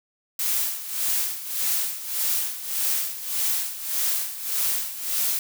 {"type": "noise with tremolo", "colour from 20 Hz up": "blue", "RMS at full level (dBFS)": -23, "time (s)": [0.39, 5.39], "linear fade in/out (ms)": 2, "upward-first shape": "sine", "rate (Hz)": 1.7, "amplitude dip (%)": 75, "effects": []}